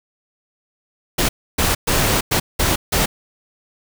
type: noise bursts at uneven times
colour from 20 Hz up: pink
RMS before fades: -17 dBFS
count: 6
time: 1.18-1.29 / 1.58-1.75 / 1.87-2.21 / 2.31-2.4 / 2.59-2.76 / 2.92-3.06 s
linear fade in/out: 10 ms
effects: none